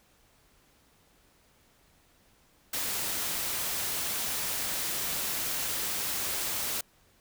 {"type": "noise", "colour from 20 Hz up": "white", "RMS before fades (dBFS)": -32, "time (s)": [2.73, 6.81], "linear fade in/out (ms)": 5, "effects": ["pink hiss -64 dBFS RMS until 7.2 s"]}